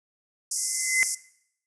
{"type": "band-pass noise", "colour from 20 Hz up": "pink", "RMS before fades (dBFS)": -29, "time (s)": [0.51, 1.15], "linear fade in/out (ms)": 5, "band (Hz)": [5200, 11000], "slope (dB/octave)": 96}
{"type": "tone with exponential growth", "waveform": "sine", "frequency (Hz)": 2050, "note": "C7", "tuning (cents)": -36, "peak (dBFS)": -16, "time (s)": [0.57, 1.03], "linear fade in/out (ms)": 0, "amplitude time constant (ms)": 99}
{"effects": ["noise-tail reverb RT60 0.7 s tail -19 dB re dry"]}